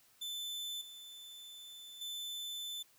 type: tone with level steps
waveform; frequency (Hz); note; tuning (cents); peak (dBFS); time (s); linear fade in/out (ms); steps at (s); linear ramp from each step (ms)
40% pulse; 3520; A7; 0; -38 / -48 / -39; 0.21-2.83; 10; 0.81 / 2.01; 5
effects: white hiss -67 dBFS RMS until 2.98 s